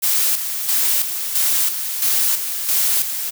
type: noise with tremolo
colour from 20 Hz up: blue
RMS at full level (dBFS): -17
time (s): 0.02-3.31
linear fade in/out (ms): 20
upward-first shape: square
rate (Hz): 1.5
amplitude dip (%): 55
effects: none